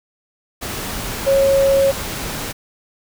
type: tone in noise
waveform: sine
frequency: 547 Hz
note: C#5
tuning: 23 cents flat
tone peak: -11 dBFS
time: 1.26-1.92 s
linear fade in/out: 20 ms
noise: pink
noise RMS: -26 dBFS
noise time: 0.61-2.53 s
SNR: +12 dB
effects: none